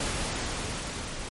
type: noise with level ramp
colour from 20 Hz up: pink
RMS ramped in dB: -29 to -37 dBFS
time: 0-1.29 s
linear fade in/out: 5 ms
effects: MP3 48 kbps